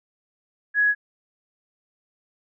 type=tone; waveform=sine; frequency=1674 Hz; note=G#6; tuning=13 cents sharp; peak=-16 dBFS; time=0.74-0.95 s; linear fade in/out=50 ms; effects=none